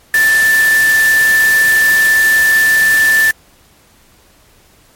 sine tone in noise, 1765 Hz, A6, 5 cents sharp, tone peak -7 dBFS, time 0.14-3.31 s, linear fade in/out 2 ms, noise white, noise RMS -20 dBFS, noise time 0.14-3.31 s, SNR +10 dB, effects pink hiss -48 dBFS RMS until 4.95 s + MP3 64 kbps

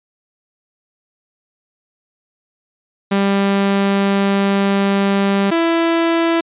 sawtooth tone pair in turn, 197.9 / 332.8 Hz, G3 / E4, +17 / +17 cents, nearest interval major sixth, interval 900 cents, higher second, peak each -9 dBFS, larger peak neither, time 3.11-5.51 / 5.51-6.41 s, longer first, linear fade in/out 10 ms, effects resampled to 8000 Hz

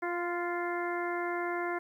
harmonic tone with a mistuned harmonic, 349.2 Hz, F4, in tune, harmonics 1 / 2 / 3 / 4 / 5 / 6, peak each -34 / -37 / -39 / -40 / -41 / -42 dBFS, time 0.02-1.79 s, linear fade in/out 10 ms, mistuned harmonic 3, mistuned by -16 cents, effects 11-bit

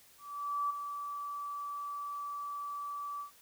sine tone with ADSR envelope, 1155 Hz, D6, 29 cents flat, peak -29 dBFS, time 0.18-3.31 s, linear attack 520 ms, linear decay 10 ms, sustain -8 dB, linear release 110 ms, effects white hiss -61 dBFS RMS until 3.41 s

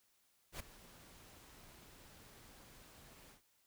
pink noise with ADSR envelope, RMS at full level -44 dBFS, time 0.52-3.42 s, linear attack 79 ms, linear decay 8 ms, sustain -16 dB, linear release 110 ms, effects white hiss -75 dBFS RMS until 3.66 s

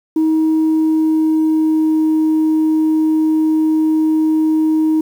sine tone with pitch glide, 316.4 to 314 Hz, D#4 to D#4, +29 to +16 cents, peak -9 dBFS, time 0.16-5.01 s, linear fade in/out 5 ms, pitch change -13 cents, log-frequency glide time 0.62-1.99 s, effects tanh soft clip ceiling -9 dBFS + 7-bit

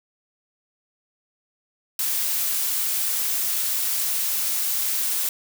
blue noise, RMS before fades -24 dBFS, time 1.99-5.29 s, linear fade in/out 2 ms, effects none

